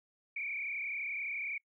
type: tone with frequency modulation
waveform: sine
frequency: 2293 Hz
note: D7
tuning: 42 cents flat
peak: -35 dBFS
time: 0.36-1.58 s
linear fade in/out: 5 ms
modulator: 31.8 Hz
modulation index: 3.2
effects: noise-tail reverb RT60 0.1 s tail -26 dB re dry